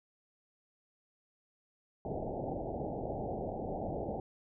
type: low-pass noise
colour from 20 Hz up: white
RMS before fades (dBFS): -38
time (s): 2.05-4.2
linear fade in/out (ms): 2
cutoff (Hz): 810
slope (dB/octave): 96
effects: none